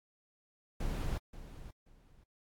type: noise with echo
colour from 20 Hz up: brown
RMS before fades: -35 dBFS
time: 0.8-1.18 s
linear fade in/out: 5 ms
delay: 530 ms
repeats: 2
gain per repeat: -13 dB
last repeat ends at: 2.24 s
effects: AAC 64 kbps